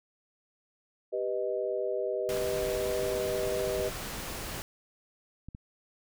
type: chord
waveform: sine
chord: G augmented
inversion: none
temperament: equal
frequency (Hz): 392 / 493.9 / 622.3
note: G4 / B4 / D#5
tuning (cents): 0 / 0 / 0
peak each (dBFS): -33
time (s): 1.12-3.9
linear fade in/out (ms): 20
type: noise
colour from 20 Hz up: pink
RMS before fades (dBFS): -38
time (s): 2.29-4.62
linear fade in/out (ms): 0
type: clicks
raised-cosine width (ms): 5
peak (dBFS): -30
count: 4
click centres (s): 3.678 / 3.796 / 5.486 / 5.549
effects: none